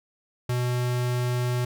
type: tone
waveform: square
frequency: 123.47 Hz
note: B2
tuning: in tune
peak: -24 dBFS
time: 0.49-1.65 s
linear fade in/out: 5 ms
effects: none